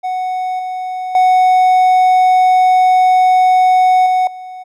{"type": "tone with level steps", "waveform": "triangle", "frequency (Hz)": 740, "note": "F#5", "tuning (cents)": 0, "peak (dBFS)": [-14, -17, -5, -8, -25], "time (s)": [0.03, 4.64], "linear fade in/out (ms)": 20, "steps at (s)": [0.59, 1.15, 4.06, 4.27], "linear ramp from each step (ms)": 2, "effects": []}